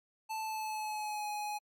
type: tone with pitch glide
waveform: square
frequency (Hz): 878 to 836.9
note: A5 to G#5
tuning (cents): -4 to +13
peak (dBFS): -36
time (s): 0.29-1.59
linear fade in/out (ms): 20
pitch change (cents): -83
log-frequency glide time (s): 0.41-1.29
effects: MP3 64 kbps